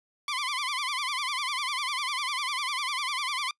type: tone with vibrato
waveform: 15% pulse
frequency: 1098 Hz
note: C#6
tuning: 17 cents flat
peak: -22 dBFS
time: 0.28-3.51 s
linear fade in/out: 2 ms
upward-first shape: sine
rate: 10 Hz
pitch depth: 150 cents each way
effects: noise-tail reverb RT60 0.1 s tail -25 dB re dry + resampled to 22050 Hz